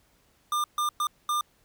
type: tone bursts at uneven times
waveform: square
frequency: 1200 Hz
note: D6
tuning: 37 cents sharp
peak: -25 dBFS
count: 4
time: 0.52-0.64 / 0.78-0.89 / 1-1.07 / 1.29-1.41 s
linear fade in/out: 2 ms
effects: pink hiss -65 dBFS RMS until 1.64 s